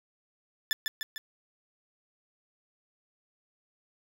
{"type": "tone with echo", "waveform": "20% pulse", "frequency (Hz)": 1748, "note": "A6", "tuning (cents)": -12, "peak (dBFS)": -20, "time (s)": [0.71, 0.73], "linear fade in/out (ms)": 0, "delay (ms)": 150, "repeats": 3, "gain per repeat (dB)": -4, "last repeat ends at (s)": 1.18, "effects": []}